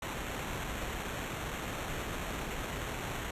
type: noise with sample-and-hold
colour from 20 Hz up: pink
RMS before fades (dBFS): -38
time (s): 0.02-3.31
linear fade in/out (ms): 5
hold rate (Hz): 4900
effects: resampled to 32000 Hz